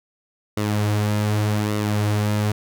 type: tone with flanger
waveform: sawtooth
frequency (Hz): 105.1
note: G#2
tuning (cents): +21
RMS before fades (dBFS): -21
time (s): 0.57-2.52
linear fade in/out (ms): 5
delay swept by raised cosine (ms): 1.2 to 6.9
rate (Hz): 0.85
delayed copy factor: -0.5
effects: none